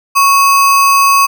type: tone with sample-and-hold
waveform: sine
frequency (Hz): 1108.7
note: C#6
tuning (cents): 0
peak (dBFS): -5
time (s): 0.15-1.27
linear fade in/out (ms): 20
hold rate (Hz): 3675
effects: none